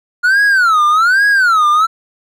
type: tone with vibrato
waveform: triangle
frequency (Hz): 1409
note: F6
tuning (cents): +15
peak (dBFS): -6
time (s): 0.23-1.87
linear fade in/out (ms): 20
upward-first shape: sine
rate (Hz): 1.2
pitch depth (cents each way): 280
effects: none